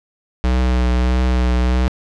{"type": "tone with vibrato", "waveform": "square", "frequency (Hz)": 62.2, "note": "B1", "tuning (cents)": 13, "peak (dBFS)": -14, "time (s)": [0.44, 1.88], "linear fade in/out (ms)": 0, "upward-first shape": "triangle", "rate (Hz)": 1.6, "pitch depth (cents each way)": 26, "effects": ["low-pass 5000 Hz 12 dB/octave"]}